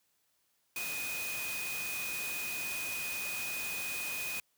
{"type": "tone in noise", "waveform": "sine", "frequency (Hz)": 2489, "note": "D#7", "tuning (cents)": 0, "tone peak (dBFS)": -37, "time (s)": [0.76, 4.4], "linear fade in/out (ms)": 2, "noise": "white", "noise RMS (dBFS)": -40, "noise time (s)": [0.76, 4.4], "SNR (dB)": 0, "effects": ["white hiss -75 dBFS RMS until 4.57 s", "high-pass 60 Hz 12 dB/octave"]}